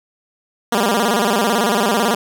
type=tone with vibrato; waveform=10% pulse; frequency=217 Hz; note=A3; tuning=24 cents flat; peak=-6 dBFS; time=0.72-2.15 s; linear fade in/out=5 ms; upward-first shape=square; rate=18 Hz; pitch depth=150 cents each way; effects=none